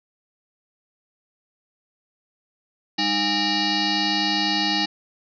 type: tone with frequency modulation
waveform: sine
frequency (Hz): 2349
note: D7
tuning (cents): 0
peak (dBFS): -19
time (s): 2.98-4.86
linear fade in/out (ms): 10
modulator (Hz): 510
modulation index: 5
effects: none